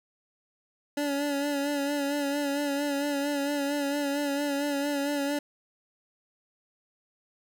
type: tone with vibrato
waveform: 25% pulse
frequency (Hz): 285.2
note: C#4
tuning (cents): +49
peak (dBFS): -23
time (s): 0.97-5.39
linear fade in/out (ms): 5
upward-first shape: sine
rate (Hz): 4.4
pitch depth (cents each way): 41
effects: none